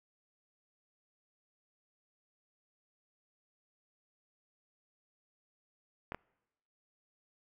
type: clicks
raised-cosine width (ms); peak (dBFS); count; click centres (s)
0.5; -23; 2; 6.121 / 6.146
effects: noise-tail reverb RT60 1.0 s tail -26 dB re dry